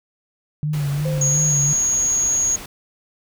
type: tone with vibrato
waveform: sine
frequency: 146.83 Hz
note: D3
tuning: in tune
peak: -19 dBFS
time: 0.63-1.73 s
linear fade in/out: 0 ms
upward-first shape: sine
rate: 2.8 Hz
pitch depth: 69 cents each way
type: noise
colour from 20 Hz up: pink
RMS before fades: -35 dBFS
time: 0.73-2.66 s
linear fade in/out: 5 ms
type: tone with exponential decay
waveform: sine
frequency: 520 Hz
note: C5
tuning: 11 cents flat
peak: -24 dBFS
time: 1.05-2.11 s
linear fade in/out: 5 ms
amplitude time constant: 230 ms
type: tone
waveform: sine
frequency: 6645 Hz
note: G#8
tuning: in tune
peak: -16 dBFS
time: 1.21-2.56 s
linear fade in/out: 5 ms
effects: none